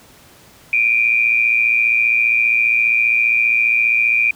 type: tone pair together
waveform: sine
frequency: 2349 / 2464 Hz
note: D7 / D#7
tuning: 0 / -17 cents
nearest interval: minor second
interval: 83 cents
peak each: -15 dBFS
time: 0.73-4.31 s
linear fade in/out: 2 ms
effects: pink hiss -46 dBFS RMS until 4.35 s + high-pass 60 Hz 12 dB/octave